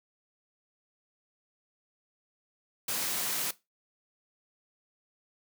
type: high-pass noise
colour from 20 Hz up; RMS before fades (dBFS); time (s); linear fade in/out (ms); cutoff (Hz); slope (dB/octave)
white; -32; 2.88-3.51; 5; 120; 48
effects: noise-tail reverb RT60 0.2 s tail -17 dB re dry